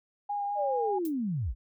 sine tone with vibrato, 814 Hz, G#5, 35 cents flat, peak -29 dBFS, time 0.29-0.99 s, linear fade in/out 10 ms, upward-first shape sine, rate 4.8 Hz, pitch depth 15 cents each way
sine linear sweep, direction down, 622.3 to 36.28 Hz, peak -28 dBFS, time 0.55-1.55 s, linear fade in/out 50 ms
violet noise with exponential decay, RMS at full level -38 dBFS, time 1.05-1.14 s, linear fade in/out 1 ms, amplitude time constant 19 ms
effects none

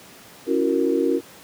sine chord, F# dominant seventh, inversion second, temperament equal with one note detuned, 277.2 / 333.7 / 370 / 466.2 Hz, C#4 / E4 / F#4 / A#4, 0 / +21 / 0 / 0 cents, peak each -23 dBFS, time 0.46-1.21 s, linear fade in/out 50 ms, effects pink hiss -45 dBFS RMS until 1.43 s + high-pass 150 Hz 12 dB/octave

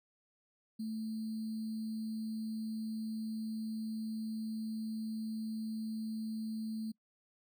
sine tone with sample-and-hold, 220 Hz, A3, in tune, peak -36 dBFS, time 0.79-6.92 s, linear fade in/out 10 ms, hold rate 4410 Hz, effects noise-tail reverb RT60 0.1 s tail -24 dB re dry

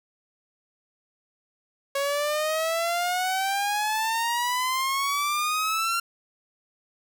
sawtooth exponential sweep, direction up, 552 to 1382 Hz, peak -20 dBFS, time 1.95-6 s, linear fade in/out 5 ms, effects none

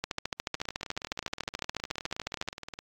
two click trains, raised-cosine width 0.2 ms, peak -13 / -22 dBFS, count 35 / 44, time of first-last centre 0.04-2.486 / 0.55-2.79 s, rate 13.9 / 19.2 Hz, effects AAC 64 kbps

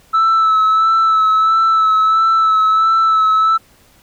sine tone with vibrato, 1311 Hz, E6, 10 cents flat, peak -7 dBFS, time 0.13-3.58 s, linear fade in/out 20 ms, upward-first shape sine, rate 1.5 Hz, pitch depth 25 cents each way, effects tanh soft clip ceiling -8 dBFS + pink hiss -50 dBFS RMS until 4.02 s

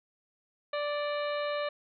harmonic tone with a mistuned harmonic, 586 Hz, D5, 4 cents flat, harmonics 1 / 2 / 3 / 4 / 5 / 6 / 7, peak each -31 / -37 / -41 / -43 / -45 / -47 / -48 dBFS, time 0.73-1.69 s, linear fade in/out 5 ms, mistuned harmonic 6, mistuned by +83 cents, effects none

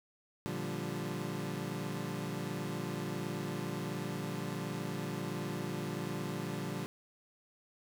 25% pulse chord, G minor seventh, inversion first, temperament equal, 116.54 / 146.83 / 174.61 / 196 Hz, Bb2 / D3 / F3 / G3, 0 / 0 / 0 / 0 cents, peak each -40 / -37 / -38 / -38 dBFS, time 0.46-6.86 s, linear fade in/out 0 ms, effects none

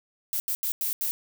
violet noise bursts at uneven times, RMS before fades -28 dBFS, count 5, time 0.33-0.4 / 0.48-0.55 / 0.63-0.72 / 0.81-0.93 / 1.01-1.11 s, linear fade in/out 0 ms, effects none

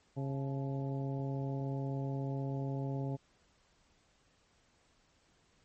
harmonic tone with a mistuned harmonic, 136.4 Hz, C#3, 28 cents flat, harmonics 1 / 2 / 3 / 4 / 5 / 6, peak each -35 / -41 / -45 / -47 / -49 / -51 dBFS, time 0.16-3.17 s, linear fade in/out 20 ms, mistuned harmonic 6, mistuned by +83 cents, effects pink hiss -70 dBFS RMS until 5.64 s + MP3 32 kbps

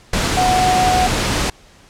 sine tone in noise, 737 Hz, F#5, 7 cents flat, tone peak -13 dBFS, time 0.37-1.07 s, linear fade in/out 5 ms, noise pink, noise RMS -18 dBFS, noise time 0.13-1.5 s, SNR +2 dB, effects pink hiss -47 dBFS RMS until 1.89 s + low-pass 8000 Hz 12 dB/octave

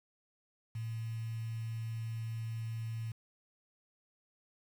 sine tone with quantisation, 113.1 Hz, A2, 48 cents sharp, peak -36 dBFS, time 0.75-3.12 s, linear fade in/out 5 ms, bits 9, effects none

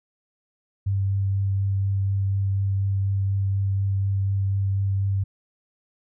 sine tone with vibrato, 98 Hz, G2, in tune, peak -20 dBFS, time 0.86-5.24 s, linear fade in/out 10 ms, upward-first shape triangle, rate 4.1 Hz, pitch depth 12 cents each way, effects none

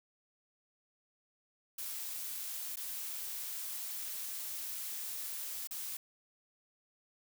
blue noise with dropouts, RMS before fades -41 dBFS, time 1.78-5.97 s, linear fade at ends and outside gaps 5 ms, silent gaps 2.759-2.769 / 5.673-5.709 s, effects none

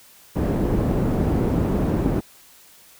white low-pass noise, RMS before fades -21 dBFS, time 0.35-2.21 s, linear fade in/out 20 ms, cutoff 300 Hz, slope 12 dB/octave, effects white hiss -50 dBFS RMS until 2.99 s

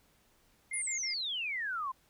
sine tone bursts, 2109 Hz, C7, 13 cents sharp, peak -37 dBFS, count 3, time 0.71-1.14 s, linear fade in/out 5 ms, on 110 ms, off 50 ms
sine exponential sweep, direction down, 10450 to 1009 Hz, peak -33 dBFS, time 0.73-1.92 s, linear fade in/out 10 ms
effects pink hiss -68 dBFS RMS until 2.09 s

